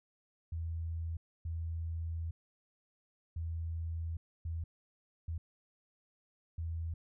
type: tone bursts at uneven times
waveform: sine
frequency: 82.41 Hz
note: E2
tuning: in tune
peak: -35 dBFS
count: 6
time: 0.52-1.17 / 1.45-2.31 / 3.36-4.17 / 4.45-4.64 / 5.28-5.38 / 6.58-6.94 s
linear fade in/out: 5 ms
effects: none